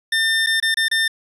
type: tone with dropouts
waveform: 25% pulse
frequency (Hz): 1800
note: A6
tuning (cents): +39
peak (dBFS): -12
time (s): 0.12-1.08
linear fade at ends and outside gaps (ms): 5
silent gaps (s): 0.463-0.469 / 0.601-0.625 / 0.744-0.77 / 0.884-0.913
effects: resampled to 24000 Hz